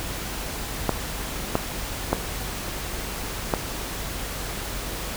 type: clicks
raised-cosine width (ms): 1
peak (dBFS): -5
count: 4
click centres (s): 0.893 / 1.554 / 2.13 / 3.538
effects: added 48 Hz sine -36 dBFS peak until 5.16 s + pink hiss -32 dBFS RMS until 5.16 s